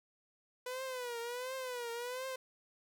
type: tone with vibrato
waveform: sawtooth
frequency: 495.1 Hz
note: B4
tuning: 4 cents sharp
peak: -35 dBFS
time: 0.66-2.36 s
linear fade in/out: 5 ms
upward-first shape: triangle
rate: 1.4 Hz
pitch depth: 120 cents each way
effects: none